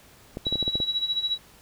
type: clicks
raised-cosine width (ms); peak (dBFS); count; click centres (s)
2; -18; 8; 0.371 / 0.468 / 0.526 / 0.556 / 0.627 / 0.679 / 0.755 / 0.802
type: tone with tremolo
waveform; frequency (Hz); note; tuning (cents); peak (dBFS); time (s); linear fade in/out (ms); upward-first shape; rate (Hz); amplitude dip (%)
sine; 3900; B7; -23; -21; 0.45-1.38; 20; sine; 14; 75
effects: pink hiss -53 dBFS RMS until 1.61 s